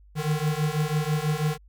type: beating tone pair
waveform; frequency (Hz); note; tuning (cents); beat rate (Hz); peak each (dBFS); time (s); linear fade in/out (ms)
square; 149.5 / 155.6; D3 / D#3; +31 / 0; 6.1; -27; 0.15-1.58; 50
effects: added 50 Hz sine -50 dBFS peak until 1.68 s